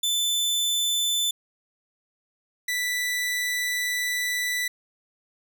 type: tone pair in turn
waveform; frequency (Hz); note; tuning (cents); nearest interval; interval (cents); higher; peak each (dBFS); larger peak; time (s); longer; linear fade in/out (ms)
sawtooth; 3520 / 1975.5; A7 / B6; 0 / 0; minor seventh; 1000; first; -19 / -21; first; 0.03-1.31 / 2.68-4.68; second; 5
effects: none